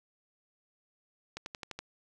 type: accelerating click train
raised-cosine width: 0.2 ms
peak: -22 dBFS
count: 6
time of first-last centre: 1.37-1.79 s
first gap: 91 ms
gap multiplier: 0.96
effects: none